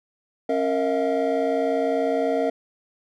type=tone cluster; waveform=triangle; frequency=272.5 / 463.3 / 640 / 700 Hz; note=C#4 / A#4 / D#5 / F5; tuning=-29 / -11 / +49 / +4 cents; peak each=-25 / -22 / -23 / -26 dBFS; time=0.49-2.5 s; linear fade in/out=5 ms; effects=none